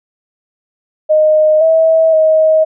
sine tone with pitch steps, 618 / 646 / 631 Hz, D#5 / E5 / D#5, -12 / -35 / +24 cents, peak -6 dBFS, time 1.09-2.65 s, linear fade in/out 20 ms, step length 520 ms, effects none

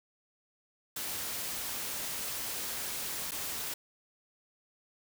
white noise with dropouts, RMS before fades -37 dBFS, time 0.96-3.74 s, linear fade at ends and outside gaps 5 ms, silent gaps 3.31-3.317 s, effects none

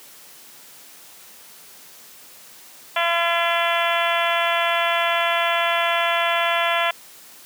harmonic tone, 339.7 Hz, F4, 48 cents flat, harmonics 2 / 3 / 4 / 5 / 6 / 7 / 8 / 9 / 10, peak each -23 / -25 / -26 / -27 / -28 / -28 / -29 / -30 / -30 dBFS, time 2.96-6.91 s, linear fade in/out 5 ms, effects white hiss -45 dBFS RMS until 7.45 s + high-pass 150 Hz 12 dB/octave

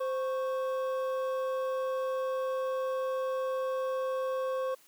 triangle tone pair together, 521 / 1104 Hz, C5 / C#6, -7 / -7 cents, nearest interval octave + minor second, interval 1300 cents, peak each -28 / -36 dBFS, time 0-4.75 s, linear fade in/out 10 ms, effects white hiss -61 dBFS RMS until 4.87 s + high-pass 200 Hz 12 dB/octave

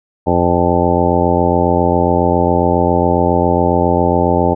harmonic tone, 87.31 Hz, F2, in tune, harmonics 1 / 2 / 3 / 4 / 5 / 6 / 7 / 9 / 10, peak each -19 / -19 / -19 / -19 / -19 / -19 / -19 / -19 / -19 dBFS, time 0.26-4.55 s, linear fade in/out 20 ms, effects none

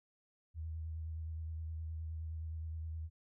sine tone with vibrato, 80 Hz, D#2, 49 cents sharp, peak -39 dBFS, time 0.54-3.1 s, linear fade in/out 50 ms, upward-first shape sine, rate 9.6 Hz, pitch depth 28 cents each way, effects none

